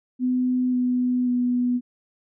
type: tone with pitch steps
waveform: sine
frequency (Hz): 252.1 / 249.2 / 246.3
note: B3 / B3 / B3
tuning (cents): +36 / +16 / -5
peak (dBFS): -19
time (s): 0.19-1.81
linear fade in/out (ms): 50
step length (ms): 540
effects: none